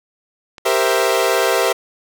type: clicks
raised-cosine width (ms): 0.2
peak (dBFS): -19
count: 2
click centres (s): 0.582 / 0.854
type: chord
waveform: sawtooth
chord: C dominant seventh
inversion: second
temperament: equal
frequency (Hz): 392 / 466.2 / 523.3 / 659.3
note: G4 / Bb4 / C5 / E5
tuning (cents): 0 / 0 / 0 / 0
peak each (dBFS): -16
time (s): 0.65-1.73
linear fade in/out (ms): 10
effects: none